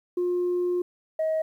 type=tone pair in turn; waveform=sine; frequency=355.9 / 634.1 Hz; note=F4 / D#5; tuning=+33 / +33 cents; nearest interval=minor seventh; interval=1000 cents; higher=second; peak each=-21 dBFS; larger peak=neither; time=0.17-0.82 / 1.19-1.42 s; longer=first; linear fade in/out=5 ms; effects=tanh soft clip ceiling -20 dBFS + 10-bit